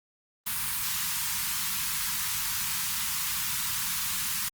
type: band-stop noise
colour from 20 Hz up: white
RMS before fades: -30 dBFS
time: 0.46-4.49 s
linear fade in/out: 10 ms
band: 220 to 880 Hz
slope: 96 dB/octave
effects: Opus 32 kbps